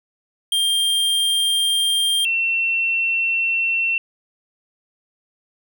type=tone pair in turn; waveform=square / sine; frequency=3194 / 2705 Hz; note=G7 / E7; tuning=+32 / +44 cents; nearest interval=minor third; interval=288 cents; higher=first; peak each=-17 dBFS; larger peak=neither; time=0.52-2.25 / 2.25-3.98 s; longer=neither; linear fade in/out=2 ms; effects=none